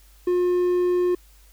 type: tone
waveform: triangle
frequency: 357.4 Hz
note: F4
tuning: 40 cents sharp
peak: -16 dBFS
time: 0.27-1.15 s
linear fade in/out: 5 ms
effects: added 50 Hz sine -50 dBFS peak until 1.52 s + white hiss -57 dBFS RMS until 1.52 s